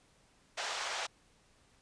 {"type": "band-pass noise", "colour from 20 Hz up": "pink", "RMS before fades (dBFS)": -38, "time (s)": [0.57, 1.07], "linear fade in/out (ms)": 10, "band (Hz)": [610, 6900], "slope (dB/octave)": 24, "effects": ["pink hiss -67 dBFS RMS until 1.81 s", "resampled to 22050 Hz"]}